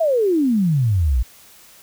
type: exponential sweep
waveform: sine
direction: down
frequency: 681 to 55 Hz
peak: -14 dBFS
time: 0-1.23 s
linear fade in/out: 10 ms
effects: white hiss -47 dBFS RMS until 1.82 s